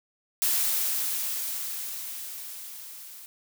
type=noise with level ramp; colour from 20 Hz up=blue; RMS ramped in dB=-24 to -45 dBFS; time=0.42-3.26 s; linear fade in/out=0 ms; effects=none